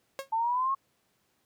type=tone with exponential decay; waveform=sawtooth; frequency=544 Hz; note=C#5; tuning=33 cents flat; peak=-27 dBFS; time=0.19-0.3 s; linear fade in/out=0 ms; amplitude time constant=22 ms
type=exponential sweep; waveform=sine; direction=up; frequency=880 to 1100 Hz; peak=-25 dBFS; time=0.32-0.75 s; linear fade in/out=10 ms
effects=pink hiss -72 dBFS RMS until 1.45 s + high-pass 100 Hz 12 dB/octave